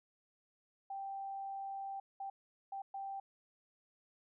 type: tone bursts at uneven times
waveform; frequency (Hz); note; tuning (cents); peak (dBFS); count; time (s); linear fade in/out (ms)
sine; 784; G5; 0; -40; 4; 0.9-2 / 2.2-2.3 / 2.72-2.82 / 2.94-3.2; 5
effects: none